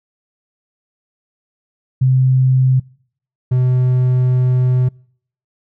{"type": "tone pair in turn", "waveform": ["sine", "triangle"], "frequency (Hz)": [130, 126.66], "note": ["C3", "B2"], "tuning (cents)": [-11, 44], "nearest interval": "unison", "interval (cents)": 45, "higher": "first", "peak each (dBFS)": -9, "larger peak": "neither", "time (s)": [[2.01, 2.8], [3.51, 4.89]], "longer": "second", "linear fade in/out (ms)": 10, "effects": ["noise-tail reverb RT60 0.6 s tail -26 dB re dry"]}